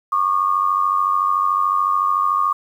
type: tone pair together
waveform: sine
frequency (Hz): 1108.3 / 1202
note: C#6 / D6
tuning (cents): -1 / +40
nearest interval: minor second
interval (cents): 141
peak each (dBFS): -18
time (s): 0.12-2.53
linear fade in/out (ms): 5
effects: 8-bit